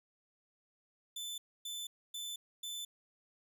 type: tone bursts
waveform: sawtooth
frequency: 3519 Hz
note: A7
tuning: in tune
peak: -37 dBFS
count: 4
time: 1.16-2.85 s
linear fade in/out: 5 ms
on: 220 ms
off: 270 ms
effects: none